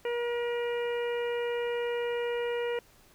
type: harmonic tone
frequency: 477.1 Hz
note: A#4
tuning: 40 cents sharp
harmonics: 1 / 2 / 3 / 4 / 5 / 6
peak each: -29 / -41 / -44 / -42 / -44 / -45 dBFS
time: 0.05-2.79 s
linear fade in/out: 2 ms
effects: pink hiss -60 dBFS RMS until 3.14 s